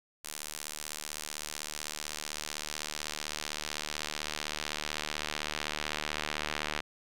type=tone with band-pass filter sweep; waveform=sawtooth; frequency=75.8 Hz; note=D#2; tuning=45 cents flat; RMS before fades=-38 dBFS; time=0.24-6.81 s; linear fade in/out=10 ms; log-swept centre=9300 to 2600 Hz; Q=0.84; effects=none